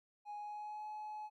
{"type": "tone with pitch glide", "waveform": "triangle", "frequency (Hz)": [830.6, 850], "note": ["G#5", "G#5"], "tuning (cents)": [0, 40], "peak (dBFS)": -40, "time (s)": [0.25, 1.3], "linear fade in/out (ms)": 50, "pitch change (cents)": 40, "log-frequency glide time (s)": [0.37, 0.86], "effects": ["tanh soft clip ceiling -38 dBFS", "Opus 48 kbps"]}